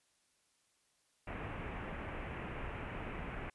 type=low-pass noise; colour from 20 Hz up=pink; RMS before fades=-43 dBFS; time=1.27-3.5 s; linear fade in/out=5 ms; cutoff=2700 Hz; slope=48 dB/octave; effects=white hiss -75 dBFS RMS until 3.54 s + resampled to 24000 Hz